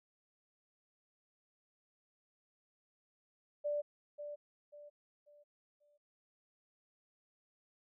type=tone with echo; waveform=sine; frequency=587.3 Hz; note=D5; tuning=in tune; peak=-33 dBFS; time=3.64-3.82 s; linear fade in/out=20 ms; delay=540 ms; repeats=4; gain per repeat=-9 dB; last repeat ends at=5.98 s; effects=none